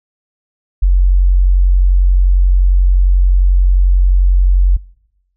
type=tone; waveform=sine; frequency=45.66 Hz; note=F#1; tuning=22 cents flat; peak=-6 dBFS; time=0.82-4.77 s; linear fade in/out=10 ms; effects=noise-tail reverb RT60 0.9 s tail -24 dB re dry